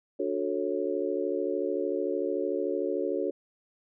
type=chord; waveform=sine; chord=D major seventh; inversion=none; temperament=just; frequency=293.7 / 367.1 / 440.5 / 550.6 Hz; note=D4 / F#4 / A4 / C#5; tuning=0 / -14 / +2 / -12 cents; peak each=-34 / -31 / -32 / -33 dBFS; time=0.19-3.31 s; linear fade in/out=10 ms; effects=none